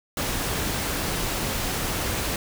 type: noise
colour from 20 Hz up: pink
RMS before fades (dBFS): -27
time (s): 0.17-2.36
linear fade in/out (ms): 2
effects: none